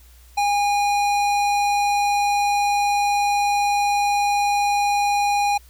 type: tone with hard clipping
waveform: sine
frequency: 816 Hz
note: G#5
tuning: 31 cents flat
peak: -19 dBFS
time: 0.37-5.58 s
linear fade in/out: 10 ms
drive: 17 dB
effects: added 60 Hz sine -46 dBFS peak until 5.69 s + white hiss -54 dBFS RMS until 5.69 s